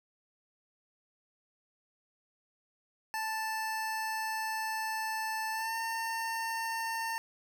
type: tone with pitch glide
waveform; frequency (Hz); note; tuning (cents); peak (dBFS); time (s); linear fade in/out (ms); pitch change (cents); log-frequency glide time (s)
25% pulse; 880 to 906.8; A5 to A#5; 0 to -48; -29; 3.14-7.18; 0; +52; 5.52-5.76
effects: none